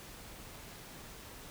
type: silence
effects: pink hiss -50 dBFS RMS until 1.5 s